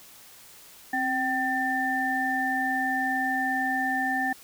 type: tone cluster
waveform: sine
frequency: 264.2 / 772 / 1789 Hz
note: C4 / G5 / A6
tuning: +17 / -27 / +28 cents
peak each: -31 / -28 / -27 dBFS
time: 0.93-4.33 s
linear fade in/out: 5 ms
effects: white hiss -50 dBFS RMS until 4.43 s